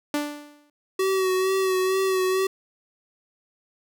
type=tone with exponential decay; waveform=sawtooth; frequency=293.7 Hz; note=D4; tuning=in tune; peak=-17 dBFS; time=0.14-0.7 s; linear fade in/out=2 ms; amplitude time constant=120 ms
type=tone with vibrato; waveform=square; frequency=377.9 Hz; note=F#4; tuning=37 cents sharp; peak=-21 dBFS; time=0.99-2.47 s; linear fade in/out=5 ms; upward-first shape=sine; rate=2.2 Hz; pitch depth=28 cents each way
effects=none